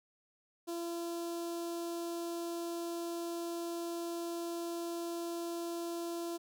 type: tone with notch filter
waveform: sawtooth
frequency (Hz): 340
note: F4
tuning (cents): -46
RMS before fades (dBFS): -39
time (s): 0.67-6.38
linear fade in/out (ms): 20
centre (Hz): 2000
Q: 0.67
effects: none